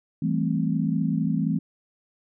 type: chord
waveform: sine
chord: A minor seventh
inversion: second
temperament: equal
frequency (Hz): 164.81 / 196 / 220 / 261.6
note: E3 / G3 / A3 / C4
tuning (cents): 0 / 0 / 0 / 0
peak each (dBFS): -25 / -29 / -27 / -28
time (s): 0.22-1.59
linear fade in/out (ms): 5
effects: none